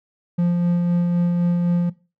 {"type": "tone with tremolo", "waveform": "triangle", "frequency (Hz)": 174.2, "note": "F3", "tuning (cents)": -4, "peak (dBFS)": -13, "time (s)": [0.38, 1.9], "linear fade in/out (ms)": 10, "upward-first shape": "sine", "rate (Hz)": 3.9, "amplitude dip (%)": 25, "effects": ["noise-tail reverb RT60 0.3 s tail -19 dB re dry"]}